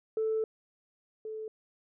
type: tone pair in turn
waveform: sine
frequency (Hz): 440 / 436.2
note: A4 / A4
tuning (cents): 0 / -15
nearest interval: unison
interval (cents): 15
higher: first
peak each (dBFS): -26 / -36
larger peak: first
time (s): 0.17-0.44 / 1.25-1.48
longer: first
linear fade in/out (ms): 2
effects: tanh soft clip ceiling -23 dBFS